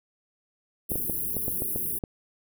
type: band-stop noise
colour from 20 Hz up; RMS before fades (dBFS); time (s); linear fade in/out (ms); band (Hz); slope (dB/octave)
white; -30; 0.89-1.99; 10; 450 to 10000; 96
type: clicks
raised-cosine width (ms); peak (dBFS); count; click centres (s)
2; -18; 8; 0.918 / 0.957 / 1.097 / 1.367 / 1.481 / 1.621 / 1.76 / 2.038
effects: none